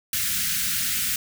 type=band-stop noise; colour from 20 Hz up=white; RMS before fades=-25 dBFS; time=0.13-1.16 s; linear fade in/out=2 ms; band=240 to 1400 Hz; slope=48 dB/octave; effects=none